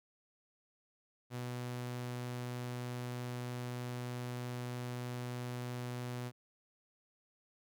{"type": "tone", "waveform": "sawtooth", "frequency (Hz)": 123.2, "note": "B2", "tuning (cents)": -4, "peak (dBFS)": -35, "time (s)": [1.3, 6.32], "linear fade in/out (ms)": 50, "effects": []}